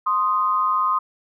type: tone pair together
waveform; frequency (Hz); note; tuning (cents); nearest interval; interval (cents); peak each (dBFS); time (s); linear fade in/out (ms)
sine; 1046.5 / 1243.8; C6 / D#6; 0 / -1; minor third; 299; -20; 0.06-0.99; 10
effects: none